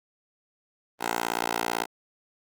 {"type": "tone with high-pass filter", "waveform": "10% pulse", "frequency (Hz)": 57.9, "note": "A#1", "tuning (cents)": -11, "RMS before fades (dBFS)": -29, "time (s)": [0.99, 1.87], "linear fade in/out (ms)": 50, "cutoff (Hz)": 610, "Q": 1.3, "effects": ["Opus 24 kbps"]}